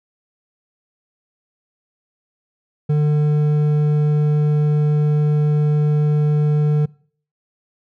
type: tone with hard clipping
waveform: triangle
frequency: 149.4 Hz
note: D3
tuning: 30 cents sharp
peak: -15 dBFS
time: 2.89-6.86 s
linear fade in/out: 10 ms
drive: 10 dB
effects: noise-tail reverb RT60 0.5 s tail -23 dB re dry